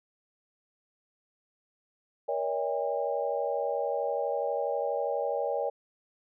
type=tone cluster; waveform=sine; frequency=472.5 / 565 / 637 / 807 Hz; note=A#4 / C#5 / D#5 / G#5; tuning=+23 / +33 / +41 / -50 cents; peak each=-33 / -31 / -35 / -34 dBFS; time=2.28-5.7 s; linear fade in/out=10 ms; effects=none